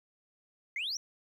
sine exponential sweep, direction up, 2025 to 5940 Hz, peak -31 dBFS, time 0.76-0.97 s, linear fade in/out 2 ms, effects tanh soft clip ceiling -30 dBFS + 11-bit

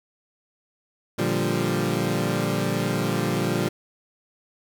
20% pulse chord, G minor seventh, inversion first, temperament equal, 116.54 / 146.83 / 174.61 / 196 Hz, Bb2 / D3 / F3 / G3, 0 / 0 / 0 / 0 cents, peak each -23 dBFS, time 1.18-3.69 s, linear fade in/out 10 ms, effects none

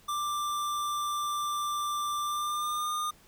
square tone with pitch glide, 1181 to 1217.7 Hz, D6 to D#6, +9 to -38 cents, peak -30 dBFS, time 0.08-3.11 s, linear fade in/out 10 ms, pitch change +53 cents, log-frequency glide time 2.22-2.94 s, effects pink hiss -59 dBFS RMS until 3.27 s

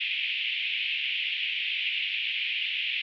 white band-pass noise, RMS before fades -30 dBFS, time 0-3.02 s, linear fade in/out 10 ms, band 2300 to 3100 Hz, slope 48 dB/octave, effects none

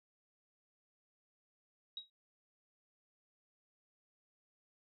sine tone with exponential decay, 3817 Hz, A#7, 40 cents sharp, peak -38 dBFS, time 1.97-2.1 s, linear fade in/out 2 ms, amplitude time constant 27 ms, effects none

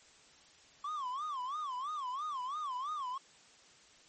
triangle tone with vibrato, 1108.7 Hz, C#6, in tune, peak -34 dBFS, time 0.84-3.18 s, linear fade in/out 5 ms, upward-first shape sine, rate 3 Hz, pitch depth 200 cents each way, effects white hiss -61 dBFS RMS until 4.08 s + MP3 32 kbps

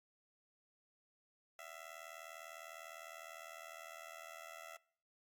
15% pulse tone with amplitude modulation, 666 Hz, E5, 18 cents sharp, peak -40 dBFS, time 1.59-4.77 s, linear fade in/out 2 ms, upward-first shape sine, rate 79.9 Hz, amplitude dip 90%, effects noise-tail reverb RT60 0.6 s tail -24 dB re dry + Opus 48 kbps

